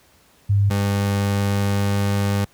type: tone pair in turn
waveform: sine / 30% pulse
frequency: 100.6 / 100.6 Hz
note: G2 / G2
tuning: +45 / +45 cents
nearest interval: unison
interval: 0 cents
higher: neither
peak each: -13 / -15 dBFS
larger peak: first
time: 0.49-0.7 / 0.7-2.45 s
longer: second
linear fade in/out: 10 ms
effects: pink hiss -55 dBFS RMS until 2.53 s + high-pass 60 Hz 12 dB/octave